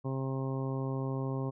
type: harmonic tone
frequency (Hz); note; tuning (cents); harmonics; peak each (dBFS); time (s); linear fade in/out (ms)
133.5; C3; +35; 1 / 2 / 3 / 4 / 5 / 6 / 7 / 8; -33 / -38 / -40 / -43 / -49 / -50 / -48 / -47; 0.04-1.51; 20
effects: none